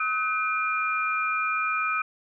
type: tone cluster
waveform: sine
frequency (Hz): 1276 / 1504 / 2403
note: D#6 / F#6 / D7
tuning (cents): +43 / +28 / +39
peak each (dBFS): -26 / -32 / -28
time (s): 0-2.02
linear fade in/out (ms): 5
effects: none